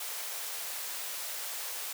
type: high-pass noise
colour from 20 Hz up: white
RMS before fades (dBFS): -38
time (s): 0-1.93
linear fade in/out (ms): 5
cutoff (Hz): 460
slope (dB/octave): 24
effects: none